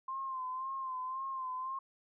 sine tone with vibrato, 1046.5 Hz, C6, in tune, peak -36 dBFS, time 0.08-1.79 s, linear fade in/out 5 ms, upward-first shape sine, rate 1.9 Hz, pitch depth 49 cents each way, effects none

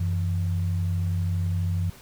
sine tone pair together, 92.5 / 164.81 Hz, F#2 / E3, 0 / 0 cents, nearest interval minor seventh, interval 1000 cents, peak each -23 / -31 dBFS, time 0-1.9 s, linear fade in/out 5 ms, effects pink hiss -49 dBFS RMS until 2.01 s

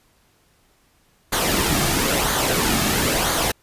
pink noise with flanger, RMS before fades -20 dBFS, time 1.32-3.52 s, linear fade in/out 10 ms, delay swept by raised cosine 0.37 to 2.07 ms, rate 1 Hz, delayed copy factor -0.5, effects pink hiss -60 dBFS RMS until 3.62 s + resampled to 32000 Hz

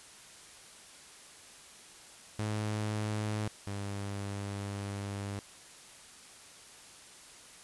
sawtooth tone pair in turn, 106.5 / 100.37 Hz, G#2 / G2, +44 / +41 cents, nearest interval minor second, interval 103 cents, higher first, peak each -28 / -32 dBFS, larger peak first, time 2.39-3.48 / 3.67-5.39 s, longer second, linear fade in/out 0 ms, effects white hiss -53 dBFS RMS until 7.63 s + resampled to 24000 Hz

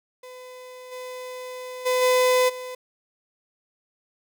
35% pulse tone with level steps, 505 Hz, B4, 39 cents sharp, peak -38 / -32 / -18 / -15 / -31 dBFS, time 0.23-2.75 s, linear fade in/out 5 ms, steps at 0.91 / 1.85 / 2.01 / 2.48 s, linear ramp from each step 20 ms, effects none

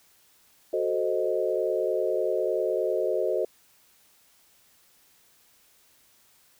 sine chord, F# diminished seventh, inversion none, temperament equal, 370 / 440 / 523.3 / 622.3 Hz, F#4 / A4 / C5 / Eb5, 0 / 0 / 0 / 0 cents, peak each -29 dBFS, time 0.73-3.45 s, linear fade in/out 5 ms, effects white hiss -61 dBFS RMS until 6.59 s

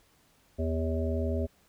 harmonic tone with a mistuned harmonic, 80 Hz, D#2, 49 cents sharp, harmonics 1 / 3 / 5 / 7 / 8, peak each -29 / -34 / -36 / -37 / -38 dBFS, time 0.58-1.47 s, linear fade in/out 20 ms, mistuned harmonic 3, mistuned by +40 cents, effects pink hiss -65 dBFS RMS until 1.68 s

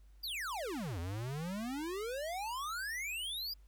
square exponential two-way sweep, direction down then up, 4978 to 81.2 to 4978 Hz, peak -38 dBFS, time 0.23-3.54 s, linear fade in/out 10 ms, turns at 0.99 s, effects added 50 Hz sine -56 dBFS peak until 3.67 s + pink hiss -75 dBFS RMS until 3.67 s

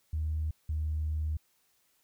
sine tone pair in turn, 77.78 / 77.2 Hz, D#2 / D#2, 0 / -13 cents, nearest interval unison, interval 13 cents, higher first, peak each -28 dBFS, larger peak neither, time 0.13-0.51 / 0.69-1.37 s, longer second, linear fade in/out 5 ms, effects tanh soft clip ceiling -24 dBFS + white hiss -71 dBFS RMS until 2.03 s

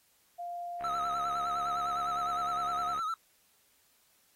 sine tone with pitch glide, 698.5 to 710.7 Hz, F5 to F5, 0 to +30 cents, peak -36 dBFS, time 0.38-2.95 s, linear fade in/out 20 ms, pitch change +30 cents, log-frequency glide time 0.75-1.94 s
click train, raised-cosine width 0.5 ms, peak -32 dBFS, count 153, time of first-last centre 0.81-2.991 s, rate 69.7 Hz
triangle tone with vibrato, 1299 Hz, E6, 26 cents flat, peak -29 dBFS, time 0.84-3.14 s, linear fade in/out 2 ms, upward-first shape sine, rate 9.8 Hz, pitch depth 71 cents each way
effects white hiss -68 dBFS RMS until 4.35 s + AAC 48 kbps

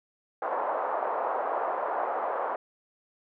pink band-pass noise, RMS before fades -30 dBFS, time 0.42-2.56 s, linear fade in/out 2 ms, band 560 to 1100 Hz, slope 24 dB/octave, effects none

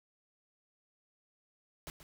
pink noise with echo, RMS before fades -44 dBFS, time 1.87-1.9 s, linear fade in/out 0 ms, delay 130 ms, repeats 1, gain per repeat -11 dB, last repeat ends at 2.03 s, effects none

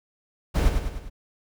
brown noise with echo, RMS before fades -19 dBFS, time 0.54-0.7 s, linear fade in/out 20 ms, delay 100 ms, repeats 4, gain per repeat -5 dB, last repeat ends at 1.1 s, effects none

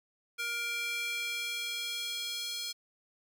square tone with high-pass filter sweep, 470.5 Hz, A#4, 16 cents sharp, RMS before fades -36 dBFS, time 0.38-2.73 s, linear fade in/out 20 ms, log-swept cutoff 1900 to 3900 Hz, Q 2.5, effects none

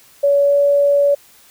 sine tone with pitch glide, 566 to 569.3 Hz, C#5 to C#5, +36 to +46 cents, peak -10 dBFS, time 0.23-1.15 s, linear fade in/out 10 ms, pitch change +10 cents, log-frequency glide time 0.41-0.57 s, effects white hiss -48 dBFS RMS until 1.5 s

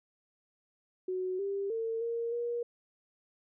sine tone with pitch steps, 370.1 / 396.5 / 452.6 / 465.1 / 475.2 Hz, F#4 / G4 / A4 / A#4 / A#4, 0 / +20 / +49 / -4 / +33 cents, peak -31 dBFS, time 1.08-2.63 s, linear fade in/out 5 ms, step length 310 ms, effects none

